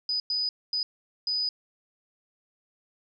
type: tone bursts at uneven times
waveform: sine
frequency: 4978 Hz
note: D#8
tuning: in tune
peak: -25 dBFS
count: 4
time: 0.09-0.2 / 0.3-0.49 / 0.73-0.83 / 1.27-1.49 s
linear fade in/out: 2 ms
effects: none